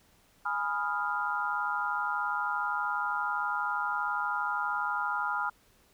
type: chord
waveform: sine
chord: F half-diminished seventh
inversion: first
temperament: equal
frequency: 830.6 / 987.8 / 1244.5 / 1396.9 Hz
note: Ab5 / Cb6 / Eb6 / F6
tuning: 0 / 0 / 0 / 0 cents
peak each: -35 / -35 / -35 / -32 dBFS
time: 0.45-5.5 s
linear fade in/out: 10 ms
effects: pink hiss -64 dBFS RMS until 5.93 s